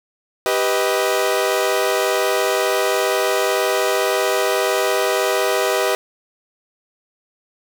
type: chord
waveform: sawtooth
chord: G augmented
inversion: none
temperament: equal with one note detuned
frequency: 392 / 493.9 / 628.8 Hz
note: G4 / B4 / D#5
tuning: 0 / 0 / +18 cents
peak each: -17 dBFS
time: 0.46-5.95 s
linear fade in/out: 0 ms
effects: none